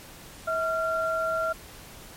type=tone pair together; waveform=sine; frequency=647 / 1377.3 Hz; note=E5 / F6; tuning=-32 / -24 cents; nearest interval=octave + minor second; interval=1308 cents; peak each=-27 dBFS; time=0.47-1.53 s; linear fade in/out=10 ms; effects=pink hiss -46 dBFS RMS until 2.16 s + MP3 64 kbps